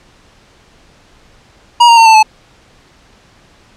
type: tone with pitch steps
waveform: square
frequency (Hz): 953 / 930.7 / 908.9 / 887.6 / 866.9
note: A#5 / A#5 / A#5 / A5 / A5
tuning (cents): +38 / -3 / -44 / +15 / -26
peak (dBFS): -3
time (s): 1.8-2.23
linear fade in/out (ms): 10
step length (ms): 86
effects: pink hiss -46 dBFS RMS until 3.76 s + low-pass 6000 Hz 12 dB/octave